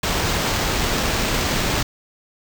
pink noise with sample-and-hold, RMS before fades -21 dBFS, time 0.03-1.83 s, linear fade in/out 5 ms, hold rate 11025 Hz, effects none

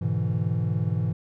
triangle chord, E dominant seventh, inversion first, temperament equal with one note detuned, 103.83 / 123.47 / 147.51 / 164.81 Hz, G#2 / B2 / D3 / E3, 0 / 0 / +8 / 0 cents, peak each -25 / -26 / -30 / -26 dBFS, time 0.01-1.13 s, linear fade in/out 10 ms, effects none

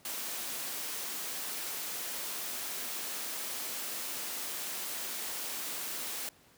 white high-pass noise, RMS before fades -38 dBFS, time 0.05-6.29 s, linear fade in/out 2 ms, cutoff 200 Hz, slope 24 dB/octave, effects pink hiss -62 dBFS RMS until 6.57 s + high-pass 80 Hz 12 dB/octave

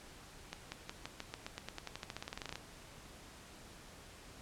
accelerating click train, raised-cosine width 0.2 ms, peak -24 dBFS, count 24, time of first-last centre 0.53-2.556 s, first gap 190 ms, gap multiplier 0.92, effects pink hiss -55 dBFS RMS until 4.41 s + low-pass 10000 Hz 12 dB/octave

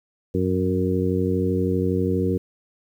harmonic tone with a mistuned harmonic, 92.5 Hz, F#2, in tune, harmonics 1 / 2 / 3 / 4 / 5, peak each -25 / -25 / -26 / -26 / -26 dBFS, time 0.34-2.38 s, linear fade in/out 10 ms, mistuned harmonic 1, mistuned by +24 cents, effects 9-bit

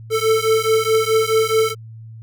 square beating tone pair, 440 / 444.7 Hz, A4 / A4, 0 / +18 cents, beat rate 4.7 Hz, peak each -18 / -18 dBFS, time 0.1-1.75 s, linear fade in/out 50 ms, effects added 112 Hz sine -34 dBFS peak until 2.22 s

